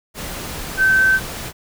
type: tone in noise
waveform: sine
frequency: 1542 Hz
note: G6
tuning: 29 cents flat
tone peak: -11 dBFS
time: 0.77-1.2 s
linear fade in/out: 50 ms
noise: pink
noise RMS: -29 dBFS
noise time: 0.14-1.53 s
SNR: +15 dB
effects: none